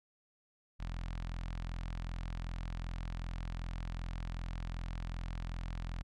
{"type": "tone with notch filter", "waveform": "sawtooth", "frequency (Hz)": 42.62, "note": "F1", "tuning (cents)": -41, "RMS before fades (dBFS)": -40, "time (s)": [0.79, 6.03], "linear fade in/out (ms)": 20, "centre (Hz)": 400, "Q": 0.64, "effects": ["low-pass 5000 Hz 12 dB/octave"]}